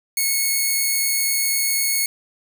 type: tone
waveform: 5% pulse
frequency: 2196 Hz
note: C#7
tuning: 17 cents flat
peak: -8 dBFS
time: 0.17-2.06 s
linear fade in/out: 2 ms
effects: none